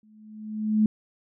sine tone with exponential growth, 214.9 Hz, A3, 41 cents flat, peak -15 dBFS, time 0.03-0.86 s, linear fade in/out 2 ms, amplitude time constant 180 ms, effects none

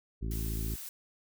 harmonic tone, 55 Hz, A1, in tune, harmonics 1 / 2 / 3 / 4 / 5 / 6 / 7, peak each -33 / -39 / -43 / -45 / -47 / -49 / -50 dBFS, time 0.21-0.76 s, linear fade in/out 20 ms
blue noise, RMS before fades -43 dBFS, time 0.31-0.89 s, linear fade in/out 2 ms
effects none

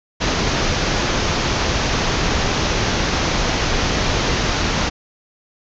pink low-pass noise, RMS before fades -19 dBFS, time 0.2-4.9 s, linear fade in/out 20 ms, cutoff 6600 Hz, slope 96 dB/octave, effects none

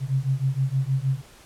sine beating tone pair, 130.81 / 137.21 Hz, C3 / C#3, 0 / -17 cents, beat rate 6.4 Hz, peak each -24 dBFS, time 0-1.22 s, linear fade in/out 50 ms, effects pink hiss -50 dBFS RMS until 1.45 s + low-pass 12000 Hz 12 dB/octave

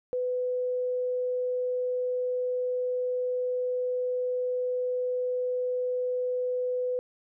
sine tone, 500 Hz, B4, 21 cents sharp, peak -26 dBFS, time 0.13-6.99 s, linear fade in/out 0 ms, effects none

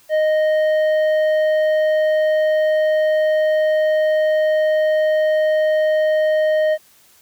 sine tone with tanh clipping, 620 Hz, D#5, 6 cents flat, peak -15 dBFS, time 0.09-6.78 s, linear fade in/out 50 ms, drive 8 dB, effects white hiss -52 dBFS RMS until 7.21 s

